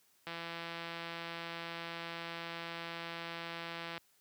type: click train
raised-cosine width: 0.3 ms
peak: -26 dBFS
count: 624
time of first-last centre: 0.27-3.978 s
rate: 168 Hz
effects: white hiss -70 dBFS RMS until 4.2 s + high-pass 80 Hz 12 dB/octave